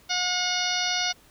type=harmonic tone with a mistuned harmonic; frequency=723 Hz; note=F#5; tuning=40 cents flat; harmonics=1 / 2 / 3 / 4 / 5 / 6 / 7 / 8; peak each=-32 / -32 / -32 / -32 / -32 / -32 / -32 / -32 dBFS; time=0.09-1.13 s; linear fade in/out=20 ms; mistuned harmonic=6; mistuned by=+30 cents; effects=pink hiss -56 dBFS RMS until 1.3 s